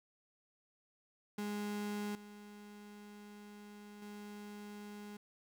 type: tone with level steps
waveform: 35% pulse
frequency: 207 Hz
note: G#3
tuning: 5 cents flat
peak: -36 / -49 / -45 dBFS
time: 1.38-5.17 s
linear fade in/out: 5 ms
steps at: 2.15 / 4.02 s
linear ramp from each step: 2 ms
effects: 12-bit